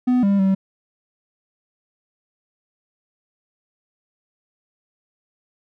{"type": "tone with pitch steps", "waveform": "triangle", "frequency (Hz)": [249.9, 199.1, 192.4], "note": ["B3", "G3", "G3"], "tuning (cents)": [21, 27, -32], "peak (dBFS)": -12, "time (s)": [0.07, 0.55], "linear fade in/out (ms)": 10, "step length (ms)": 160, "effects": []}